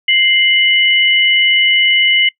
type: tone pair together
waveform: sine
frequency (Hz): 2094 / 2959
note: C7 / F#7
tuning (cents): +1 / -1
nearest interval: tritone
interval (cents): 598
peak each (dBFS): -11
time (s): 0.08-2.29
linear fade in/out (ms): 5
effects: noise-tail reverb RT60 0.1 s tail -23 dB re dry